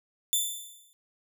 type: tone with exponential decay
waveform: 10% pulse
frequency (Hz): 3533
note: A7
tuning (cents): +6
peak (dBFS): -14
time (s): 0.33-0.93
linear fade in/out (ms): 0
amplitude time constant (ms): 130
effects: none